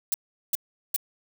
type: noise bursts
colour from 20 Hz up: violet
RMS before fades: -24 dBFS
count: 3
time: 0.12-0.963 s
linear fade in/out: 2 ms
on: 21 ms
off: 390 ms
effects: none